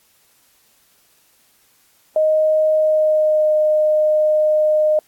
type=tone with pitch glide; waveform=sine; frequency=622.3 to 613.7 Hz; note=D#5 to D#5; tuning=0 to -24 cents; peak=-12 dBFS; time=2.16-4.99 s; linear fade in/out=2 ms; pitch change=-24 cents; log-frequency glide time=2.73-3.54 s; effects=white hiss -57 dBFS RMS until 5.07 s + AAC 64 kbps